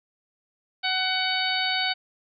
harmonic tone, 749 Hz, F#5, 21 cents sharp, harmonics 1 / 2 / 3 / 4 / 5 / 6, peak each -30 / -30 / -30 / -30 / -30 / -30 dBFS, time 0.83-1.94 s, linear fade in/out 20 ms, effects none

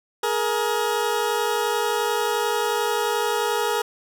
20% pulse tone pair together, 419.7 / 471.1 Hz, G#4 / A#4, +18 / +18 cents, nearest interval major second, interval 200 cents, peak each -19 dBFS, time 0.23-3.82 s, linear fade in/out 5 ms, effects none

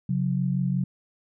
sine tone pair together, 136.3 / 181.94 Hz, C#3 / F#3, -29 / -29 cents, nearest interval perfect fourth, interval 500 cents, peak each -25 dBFS, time 0.09-0.84 s, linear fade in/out 5 ms, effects none

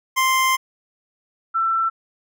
25% pulse / sine tone pair in turn, 1046.5 / 1338.5 Hz, C6 / E6, 0 / +26 cents, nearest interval major third, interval 426 cents, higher second, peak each -12 / -17 dBFS, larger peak first, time 0.16-0.57 / 1.54-1.9 s, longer first, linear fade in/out 20 ms, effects none

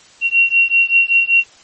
sine beating tone pair, 2741 / 2746.2 Hz, F7 / F7, -33 / -30 cents, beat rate 5.2 Hz, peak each -13 dBFS, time 0.21-1.44 s, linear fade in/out 50 ms, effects white hiss -45 dBFS RMS until 1.63 s + MP3 32 kbps

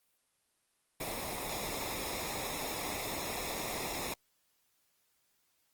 pink noise with comb filter, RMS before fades -38 dBFS, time 1-4.14 s, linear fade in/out 5 ms, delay 0.66 ms, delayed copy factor -0.65, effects white hiss -75 dBFS RMS until 5.73 s + Opus 32 kbps

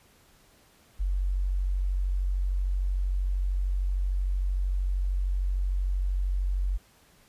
sine tone, 46.55 Hz, F#1, 11 cents sharp, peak -24 dBFS, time 0.99-6.78 s, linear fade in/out 20 ms, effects pink hiss -60 dBFS RMS until 7.28 s + resampled to 32000 Hz

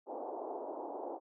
white band-pass noise, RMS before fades -42 dBFS, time 0.06-1.2 s, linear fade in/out 50 ms, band 290 to 880 Hz, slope 48 dB/octave, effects none

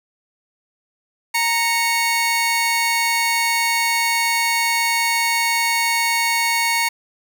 sawtooth tone pair together, 929.2 / 2210 Hz, A#5 / C#7, -6 / -6 cents, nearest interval octave + minor third, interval 1500 cents, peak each -16 dBFS, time 1.34-6.89 s, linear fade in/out 10 ms, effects none

